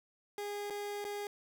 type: tone with dropouts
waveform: 30% pulse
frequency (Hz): 410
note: G#4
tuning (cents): -22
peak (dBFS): -35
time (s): 0.38-1.27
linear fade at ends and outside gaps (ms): 1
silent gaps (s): 0.7-0.705 / 1.043-1.05
effects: none